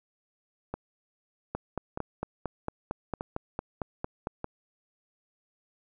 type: two click trains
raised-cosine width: 1 ms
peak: -17 / -19 dBFS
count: 13 / 4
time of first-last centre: 1.55-4.271 / 0.74-4.444 s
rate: 4.41 / 0.81 Hz
effects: none